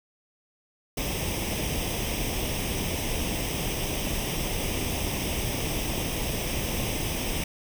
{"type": "noise with comb filter", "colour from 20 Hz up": "pink", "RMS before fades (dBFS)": -29, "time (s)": [0.97, 7.44], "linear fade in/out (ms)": 5, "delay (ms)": 0.35, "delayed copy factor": 0.7, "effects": []}